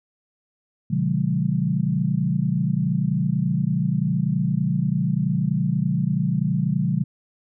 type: chord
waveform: sine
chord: B diminished seventh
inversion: none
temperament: equal with one note detuned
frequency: 123.47 / 146.83 / 178.9 / 207.7 Hz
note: B2 / D3 / F3 / Ab3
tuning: 0 / 0 / +42 / 0 cents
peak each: -27 / -23 / -23 / -27 dBFS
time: 0.9-7.04 s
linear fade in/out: 10 ms
effects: none